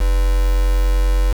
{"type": "tone with quantisation", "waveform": "sine", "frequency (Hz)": 45.02, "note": "F#1", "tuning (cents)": -47, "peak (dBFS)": -12, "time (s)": [0, 1.33], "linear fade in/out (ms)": 10, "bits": 4, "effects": []}